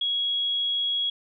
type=tone; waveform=sine; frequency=3322 Hz; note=G#7; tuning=in tune; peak=-23 dBFS; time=0.01-1.1 s; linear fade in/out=5 ms; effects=none